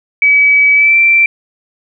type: tone with pitch glide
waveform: sine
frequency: 2283 to 2346 Hz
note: D7 to D7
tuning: -50 to -2 cents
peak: -5 dBFS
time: 0.22-1.26 s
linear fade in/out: 2 ms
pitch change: +48 cents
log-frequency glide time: 0.74-0.97 s
effects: none